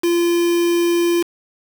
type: tone with quantisation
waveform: triangle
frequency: 343.8 Hz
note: F4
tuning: 27 cents flat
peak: -12 dBFS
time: 0.03-1.23 s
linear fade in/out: 10 ms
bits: 4
effects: none